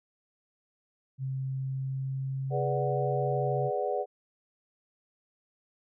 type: tone with pitch glide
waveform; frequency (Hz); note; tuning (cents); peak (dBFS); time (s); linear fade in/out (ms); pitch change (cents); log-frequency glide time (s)
sine; 132.9 to 134.76; C3 to C#3; +27 to -49; -30; 1.18-3.71; 50; +24; 1.49-2.86
type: chord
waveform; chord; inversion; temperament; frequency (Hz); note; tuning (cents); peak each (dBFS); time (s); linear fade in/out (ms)
sine; G# half-diminished seventh; none; equal; 415.3 / 493.9 / 587.3 / 740; G#4 / B4 / D5 / F#5; 0 / 0 / 0 / 0; -33; 2.5-4.06; 50
effects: none